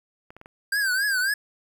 clicks, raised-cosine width 0.5 ms, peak -29 dBFS, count 4, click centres 0.305 / 0.366 / 0.414 / 0.459 s
square tone with vibrato, 1576 Hz, G6, 9 cents sharp, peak -22 dBFS, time 0.72-1.34 s, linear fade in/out 5 ms, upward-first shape triangle, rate 3.7 Hz, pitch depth 140 cents each way
effects 9-bit

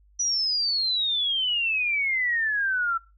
sine exponential sweep, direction down, 5920 to 1337 Hz, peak -22 dBFS, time 0.19-2.98 s, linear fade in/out 10 ms, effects noise-tail reverb RT60 0.3 s tail -23 dB re dry + added 50 Hz sine -55 dBFS peak until 3.17 s

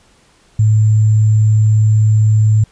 sine tone with sample-and-hold, 108.1 Hz, A2, 30 cents flat, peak -7 dBFS, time 0.59-2.64 s, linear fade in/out 5 ms, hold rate 7350 Hz, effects pink hiss -51 dBFS RMS until 2.71 s + resampled to 22050 Hz

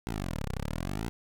10% pulse exponential two-way sweep, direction down then up, 60 to 30.63 to 60 Hz, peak -24 dBFS, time 0.07-1.09 s, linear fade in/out 0 ms, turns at 0.51 s, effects none

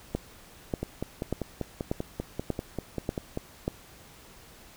two click trains, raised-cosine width 2 ms, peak -17 / -14 dBFS, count 14 / 7, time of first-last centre 0.83-3.374 / 0.15-3.679 s, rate 5.11 / 1.7 Hz, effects pink hiss -52 dBFS RMS until 4.76 s

